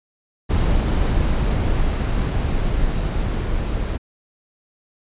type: noise with level ramp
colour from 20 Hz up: brown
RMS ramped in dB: -17 to -22 dBFS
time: 0.49-3.98 s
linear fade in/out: 20 ms
effects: resampled to 8000 Hz